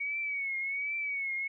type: tone with vibrato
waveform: sine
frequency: 2237 Hz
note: C#7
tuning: 15 cents sharp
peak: -31 dBFS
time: 0-1.48 s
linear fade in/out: 10 ms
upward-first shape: triangle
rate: 1.3 Hz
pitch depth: 86 cents each way
effects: none

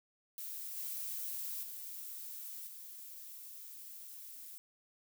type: noise with level steps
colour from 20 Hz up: violet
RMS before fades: -44 / -41 / -46 / -50 dBFS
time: 0.38-4.58 s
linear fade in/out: 0 ms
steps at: 0.77 / 1.63 / 2.67 s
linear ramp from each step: 2 ms
effects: none

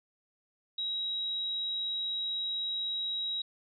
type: tone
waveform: sine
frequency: 3839 Hz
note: B7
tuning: 50 cents flat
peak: -31 dBFS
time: 0.78-3.42 s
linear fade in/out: 5 ms
effects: none

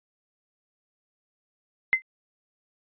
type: tone with exponential decay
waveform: sine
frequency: 2064 Hz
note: C7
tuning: 24 cents flat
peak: -12 dBFS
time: 1.93-2.02 s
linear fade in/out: 0 ms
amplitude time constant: 19 ms
effects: resampled to 8000 Hz

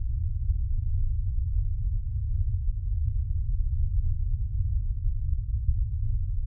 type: low-pass noise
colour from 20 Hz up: pink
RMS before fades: -26 dBFS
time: 0-6.46 s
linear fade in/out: 10 ms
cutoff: 110 Hz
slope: 48 dB/octave
effects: none

